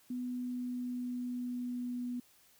sine tone with pitch glide, 248.3 to 245.2 Hz, B3 to B3, +9 to -12 cents, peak -35 dBFS, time 0.1-2.2 s, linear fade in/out 5 ms, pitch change -21 cents, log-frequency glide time 0.3-2.08 s, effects white hiss -65 dBFS RMS until 2.59 s

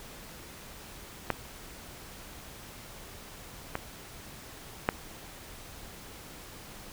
clicks, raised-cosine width 0.5 ms, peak -11 / -15 / -8 dBFS, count 3, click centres 1.303 / 3.754 / 4.889 s, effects pink hiss -47 dBFS RMS until 6.92 s

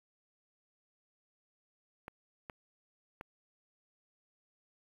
clicks, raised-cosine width 0.5 ms, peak -28 dBFS, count 3, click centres 2.081 / 2.498 / 3.211 s, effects 9-bit

